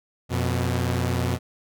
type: tone pair together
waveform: sawtooth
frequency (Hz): 89.12 / 123.47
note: F2 / B2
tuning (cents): +36 / 0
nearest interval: tritone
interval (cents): 564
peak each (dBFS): -21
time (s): 0.29-1.39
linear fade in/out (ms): 50
effects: none